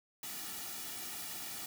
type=noise with comb filter; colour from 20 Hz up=white; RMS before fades=-43 dBFS; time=0.23-1.66 s; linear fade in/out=2 ms; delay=1.9 ms; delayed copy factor=-0.7; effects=none